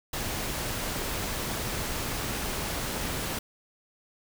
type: noise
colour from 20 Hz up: pink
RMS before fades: -32 dBFS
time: 0.13-3.39 s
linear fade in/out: 5 ms
effects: none